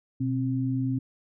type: tone pair together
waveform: sine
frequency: 124.87 / 264.6 Hz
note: B2 / C4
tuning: +20 / +20 cents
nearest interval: octave + minor second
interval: 1300 cents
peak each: -27 dBFS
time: 0.2-0.99 s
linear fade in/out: 10 ms
effects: none